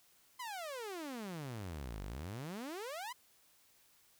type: exponential two-way sweep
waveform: sawtooth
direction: down then up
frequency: 1045 to 46.1 to 1045 Hz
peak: -38 dBFS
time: 0.39-3.13 s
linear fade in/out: 10 ms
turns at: 2.03 s
effects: white hiss -68 dBFS RMS until 4.19 s